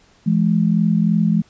sine tone pair together, 168.9 / 212 Hz, E3 / G#3, +42 / +36 cents, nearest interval major third, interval 394 cents, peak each -16 / -16 dBFS, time 0.26-1.42 s, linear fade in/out 10 ms, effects pink hiss -54 dBFS RMS until 1.49 s + resampled to 16000 Hz

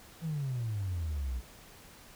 triangle exponential sweep, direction down, 168.8 to 58.27 Hz, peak -28 dBFS, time 0.21-1.42 s, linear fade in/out 50 ms, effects tanh soft clip ceiling -28 dBFS + pink hiss -54 dBFS RMS until 2.15 s

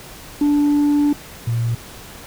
sine tone pair in turn, 291.6 / 116.86 Hz, D4 / A#2, -12 / +5 cents, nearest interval octave + major third, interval 1583 cents, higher first, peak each -10 / -16 dBFS, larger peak first, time 0.41-1.13 / 1.47-1.75 s, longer first, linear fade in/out 5 ms, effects tanh soft clip ceiling -12 dBFS + pink hiss -38 dBFS RMS until 2.26 s

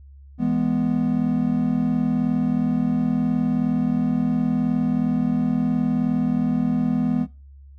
triangle chord, E major, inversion none, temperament equal, 164.81 / 207.7 / 246.9 Hz, E3 / G#3 / B3, 0 / 0 / 0 cents, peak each -24 / -22 / -19 dBFS, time 0.38-7.27 s, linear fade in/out 50 ms, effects noise-tail reverb RT60 0.3 s tail -20 dB re dry + added 69 Hz sine -42 dBFS peak until 7.78 s

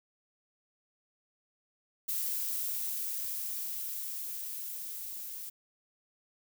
violet noise with level ramp, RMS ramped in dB -33 to -42 dBFS, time 2.08-5.5 s, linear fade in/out 10 ms, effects none

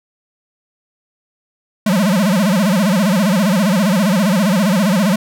square tone with vibrato, 194.9 Hz, G3, 10 cents flat, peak -12 dBFS, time 1.86-5.16 s, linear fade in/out 5 ms, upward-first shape sine, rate 15 Hz, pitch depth 210 cents each way, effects none

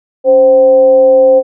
sine tone with frequency modulation, 523.3 Hz, C5, in tune, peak -3 dBFS, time 0.24-1.43 s, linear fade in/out 50 ms, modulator 245 Hz, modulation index 0.27, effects none

